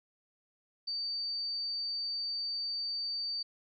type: tone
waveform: sine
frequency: 4606 Hz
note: D8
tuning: 34 cents flat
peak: -33 dBFS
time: 0.87-3.43 s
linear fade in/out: 10 ms
effects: none